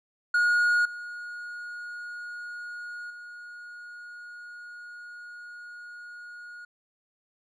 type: tone with level steps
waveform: triangle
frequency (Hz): 1441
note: F#6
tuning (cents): -46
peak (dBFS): -18 / -34 / -39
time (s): 0.34-6.65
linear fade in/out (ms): 5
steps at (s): 0.85 / 3.1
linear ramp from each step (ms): 5
effects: resampled to 22050 Hz